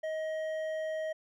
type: tone with hard clipping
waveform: sine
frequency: 630 Hz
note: D#5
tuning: 21 cents sharp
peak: -34 dBFS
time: 0.03-1.13 s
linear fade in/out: 10 ms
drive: 7 dB
effects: none